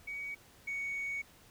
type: tone pair in turn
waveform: sine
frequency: 2255 / 2232 Hz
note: C#7 / C#7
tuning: +29 / +11 cents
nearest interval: unison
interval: 18 cents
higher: first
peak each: -37 / -33 dBFS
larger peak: second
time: 0.07-0.35 / 0.67-1.22 s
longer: second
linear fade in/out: 10 ms
effects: tanh soft clip ceiling -32 dBFS + pink hiss -60 dBFS RMS until 1.5 s